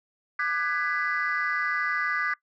sine chord, G# half-diminished seventh, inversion second, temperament just, 1196.1 / 1495.1 / 1661.2 / 1993.5 Hz, D6 / F#6 / G#6 / B6, +31 / +18 / 0 / +16 cents, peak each -29 dBFS, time 0.39-2.34 s, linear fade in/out 5 ms, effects noise-tail reverb RT60 0.1 s tail -21 dB re dry + tanh soft clip ceiling -18 dBFS

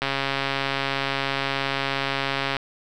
click train, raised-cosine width 0.3 ms, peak -8 dBFS, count 350, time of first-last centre 0.02-2.567 s, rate 137 Hz, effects none

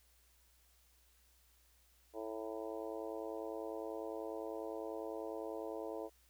harmonic tone with a mistuned harmonic, 110 Hz, A2, in tune, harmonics 3 / 4 / 5 / 6 / 7 / 8 / 9, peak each -47 / -45 / -47 / -48 / -54 / -55 / -56 dBFS, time 2.13-6.1 s, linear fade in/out 50 ms, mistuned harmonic 8, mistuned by +45 cents, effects added 60 Hz sine -70 dBFS peak until 6.29 s + white hiss -71 dBFS RMS until 6.29 s

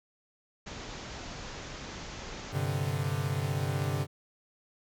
pink low-pass noise, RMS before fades -42 dBFS, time 0.66-2.53 s, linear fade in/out 10 ms, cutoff 7100 Hz, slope 96 dB/octave
45% pulse chord, G suspended fourth, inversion none, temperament equal, 98 / 130.81 / 146.83 Hz, G2 / C3 / D3, 0 / 0 / 0 cents, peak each -34 / -33 / -33 dBFS, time 2.51-4.07 s, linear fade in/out 50 ms
effects none

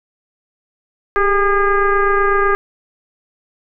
sine tone with frequency modulation, 806 Hz, G5, 48 cents sharp, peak -11 dBFS, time 1.16-2.55 s, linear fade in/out 0 ms, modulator 410 Hz, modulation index 2.1, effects none

